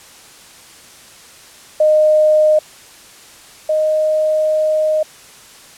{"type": "tone pair in turn", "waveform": "sine", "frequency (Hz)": [615, 620], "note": ["D#5", "D#5"], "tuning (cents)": [-20, -6], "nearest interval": "unison", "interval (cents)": 14, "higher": "second", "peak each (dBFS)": [-8, -12], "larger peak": "first", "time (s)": [[1.8, 2.59], [3.69, 5.03]], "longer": "second", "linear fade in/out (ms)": 5, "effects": ["white hiss -41 dBFS RMS until 5.77 s", "low-pass 10000 Hz 12 dB/octave"]}